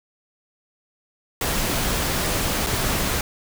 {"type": "noise with dropouts", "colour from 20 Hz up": "pink", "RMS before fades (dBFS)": -23, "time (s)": [1.41, 3.21], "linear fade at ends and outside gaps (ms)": 2, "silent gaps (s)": [2.664, 2.668], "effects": []}